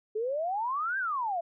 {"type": "exponential two-way sweep", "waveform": "sine", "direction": "up then down", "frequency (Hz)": [416.4, 1618, 654], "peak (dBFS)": -28, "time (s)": [0.15, 1.41], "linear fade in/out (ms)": 10, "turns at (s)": 0.98, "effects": []}